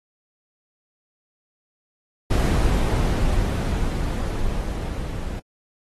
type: noise with level ramp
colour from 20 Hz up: brown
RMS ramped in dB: -17 to -29 dBFS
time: 2.3-5.4 s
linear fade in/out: 10 ms
effects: AAC 32 kbps